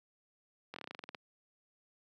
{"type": "slowing click train", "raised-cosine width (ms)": 0.3, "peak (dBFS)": -27, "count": 12, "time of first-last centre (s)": [0.74, 1.148], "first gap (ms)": 22, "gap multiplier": 1.1, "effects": ["high-pass 200 Hz 12 dB/octave"]}